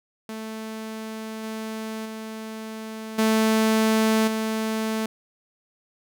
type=tone with level steps; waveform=sawtooth; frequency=220 Hz; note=A3; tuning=in tune; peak=-28 / -26 / -29 / -14 / -20 dBFS; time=0.29-5.06 s; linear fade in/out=2 ms; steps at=1.43 / 2.05 / 3.18 / 4.27 s; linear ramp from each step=10 ms; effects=none